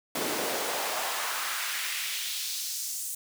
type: noise with high-pass filter sweep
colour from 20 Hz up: pink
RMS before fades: -32 dBFS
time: 0.15-3.15 s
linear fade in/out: 5 ms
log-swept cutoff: 280 to 8400 Hz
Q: 1.4
effects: none